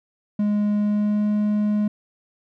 triangle tone with pitch glide, 207.7 to 209.4 Hz, G#3 to G#3, 0 to +15 cents, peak -16 dBFS, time 0.39-1.88 s, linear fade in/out 5 ms, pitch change +15 cents, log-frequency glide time 0.77-1.27 s, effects none

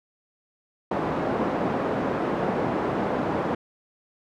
pink band-pass noise, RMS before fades -26 dBFS, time 0.91-3.55 s, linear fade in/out 5 ms, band 210 to 960 Hz, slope 12 dB/octave, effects none

